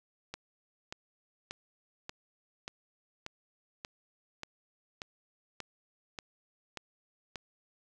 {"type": "click train", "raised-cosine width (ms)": 0.2, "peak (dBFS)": -22, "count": 13, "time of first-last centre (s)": [0.34, 7.358], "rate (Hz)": 1.71, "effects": []}